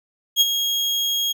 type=tone with ADSR envelope; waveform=35% pulse; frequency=3276 Hz; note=G#7; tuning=24 cents flat; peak=-9 dBFS; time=0.36-1.33 s; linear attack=48 ms; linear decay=32 ms; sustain=-9 dB; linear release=17 ms; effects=none